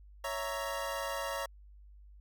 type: chord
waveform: 25% pulse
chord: A# diminished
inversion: first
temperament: equal with one note detuned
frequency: 556.6 / 659.3 / 932.3 Hz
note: C#5 / E5 / A#5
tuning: +7 / 0 / 0 cents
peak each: -34 / -37 / -36 dBFS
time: 0.24-1.46 s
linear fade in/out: 5 ms
effects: added 50 Hz sine -52 dBFS peak until 2.2 s